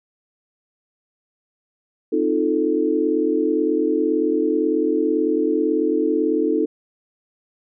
sine chord, F dominant seventh, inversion second, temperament equal, 261.6 / 311.1 / 349.2 / 440 Hz, C4 / Eb4 / F4 / A4, 0 / 0 / 0 / 0 cents, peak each -26 / -20 / -24 / -21 dBFS, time 2.12-6.66 s, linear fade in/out 10 ms, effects none

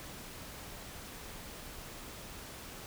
silence, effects pink hiss -47 dBFS RMS until 2.86 s

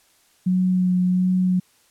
sine tone with vibrato, 182.8 Hz, F#3, 21 cents flat, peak -16 dBFS, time 0.46-1.6 s, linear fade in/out 10 ms, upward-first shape sine, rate 1.4 Hz, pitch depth 14 cents each way, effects white hiss -59 dBFS RMS until 1.9 s + low-pass 12000 Hz 12 dB/octave

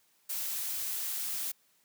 blue noise, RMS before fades -35 dBFS, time 0.29-1.52 s, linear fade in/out 10 ms, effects white hiss -69 dBFS RMS until 1.84 s + high-pass 100 Hz 12 dB/octave

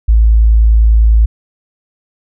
sine tone, 55 Hz, A1, in tune, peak -4 dBFS, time 0.08-1.26 s, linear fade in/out 10 ms, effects none

